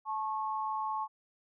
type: tone pair together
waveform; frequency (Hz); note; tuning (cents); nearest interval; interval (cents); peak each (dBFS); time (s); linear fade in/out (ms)
sine; 868 / 1093.6; A5 / C#6; -24 / -24; major third; 400; -34 / -35; 0.05-1.08; 50
effects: none